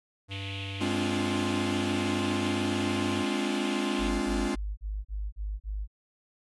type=tone; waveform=square; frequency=98 Hz; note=G2; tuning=in tune; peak=-36 dBFS; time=0.28-3.25 s; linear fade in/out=50 ms
type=band-pass noise; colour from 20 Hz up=pink; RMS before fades=-41 dBFS; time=0.31-4.09 s; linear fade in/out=0 ms; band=2300 to 3500 Hz; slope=48 dB/octave
type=chord; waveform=45% pulse; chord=D half-diminished seventh; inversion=second; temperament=equal with one note detuned; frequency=207.7 / 261.6 / 288.6 / 349.2 Hz; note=Ab3 / C4 / D4 / F4; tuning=0 / 0 / -30 / 0 cents; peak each=-33 dBFS; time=0.8-4.56 s; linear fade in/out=20 ms
type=tone bursts; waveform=sine; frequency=51.2 Hz; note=G#1; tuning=24 cents flat; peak=-30 dBFS; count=7; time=3.98-5.876 s; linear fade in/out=50 ms; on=240 ms; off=36 ms
effects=resampled to 24000 Hz